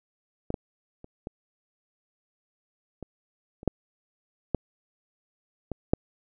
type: clicks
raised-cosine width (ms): 2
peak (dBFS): -16 / -16 / -30 / -21 / -24 / -29 / -8 / -10 / -18 / -6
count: 10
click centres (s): 0.504 / 0.542 / 1.044 / 1.271 / 3.027 / 3.631 / 3.677 / 4.547 / 5.717 / 5.935
effects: none